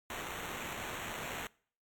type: noise with sample-and-hold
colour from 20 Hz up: white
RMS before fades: -41 dBFS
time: 0.1-1.47 s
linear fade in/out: 2 ms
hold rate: 4900 Hz
effects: noise-tail reverb RT60 0.5 s tail -24 dB re dry + MP3 96 kbps